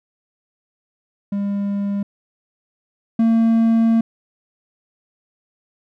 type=tone pair in turn; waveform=triangle; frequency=201 / 227.1 Hz; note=G3 / A#3; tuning=+44 / -45 cents; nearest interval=major second; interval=211 cents; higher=second; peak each=-17 / -10 dBFS; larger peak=second; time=1.32-2.03 / 3.19-4.01 s; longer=second; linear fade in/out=5 ms; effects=none